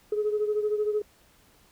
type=beating tone pair; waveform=sine; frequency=420 / 433 Hz; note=G#4 / A4; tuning=+19 / -28 cents; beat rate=13 Hz; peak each=-24 / -30 dBFS; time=0.12-1.02 s; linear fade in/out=5 ms; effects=tanh soft clip ceiling -18 dBFS + pink hiss -60 dBFS RMS until 1.71 s